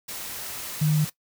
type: tone in noise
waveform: sine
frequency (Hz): 152.8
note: D#3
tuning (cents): -31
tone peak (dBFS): -18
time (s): 0.81-1.05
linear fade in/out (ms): 10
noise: white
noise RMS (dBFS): -35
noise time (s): 0.08-1.1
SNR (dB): +14
effects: noise-tail reverb RT60 0.1 s tail -18 dB re dry